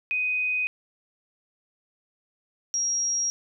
sine tone pair in turn, 2500 / 5640 Hz, D#7 / F8, +8 / +16 cents, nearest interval octave + major second, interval 1408 cents, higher second, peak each -23 dBFS, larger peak neither, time 0.11-0.67 / 2.74-3.3 s, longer neither, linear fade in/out 0 ms, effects none

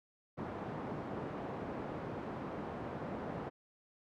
pink band-pass noise, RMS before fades -42 dBFS, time 0.37-3.5 s, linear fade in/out 20 ms, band 140 to 980 Hz, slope 12 dB/octave, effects none

